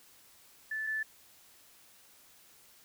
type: tone pair in turn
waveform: sine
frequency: 1749 / 1749 Hz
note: A6 / A6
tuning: -11 / -11 cents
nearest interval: unison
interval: 0 cents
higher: neither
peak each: -33 / -31 dBFS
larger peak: second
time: 0.71-0.87 / 0.87-1.03 s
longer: neither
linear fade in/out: 5 ms
effects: white hiss -60 dBFS RMS until 2.84 s